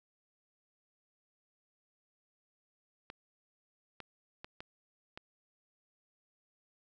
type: clicks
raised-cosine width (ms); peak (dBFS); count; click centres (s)
0.3; -28; 5; 3.101 / 4.003 / 4.445 / 4.605 / 5.175
effects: none